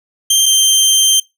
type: tone pair in turn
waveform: 20% pulse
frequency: 3161 / 3145 Hz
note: G7 / G7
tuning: +14 / +5 cents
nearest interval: unison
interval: 9 cents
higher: first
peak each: -3 dBFS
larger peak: neither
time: 0.3-0.46 / 0.46-1.2 s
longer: second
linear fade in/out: 5 ms
effects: noise-tail reverb RT60 0.2 s tail -21 dB re dry